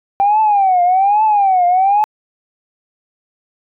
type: tone with vibrato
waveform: sine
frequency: 784 Hz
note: G5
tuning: in tune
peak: -8 dBFS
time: 0.2-2.04 s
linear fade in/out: 0 ms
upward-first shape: triangle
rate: 1.2 Hz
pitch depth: 200 cents each way
effects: tanh soft clip ceiling -5 dBFS